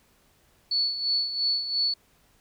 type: tone with tremolo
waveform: sine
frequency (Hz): 4435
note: C#8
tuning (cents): 0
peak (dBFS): -21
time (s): 0.71-1.94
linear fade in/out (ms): 5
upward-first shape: sine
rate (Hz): 2.9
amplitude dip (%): 65
effects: pink hiss -63 dBFS RMS until 2.4 s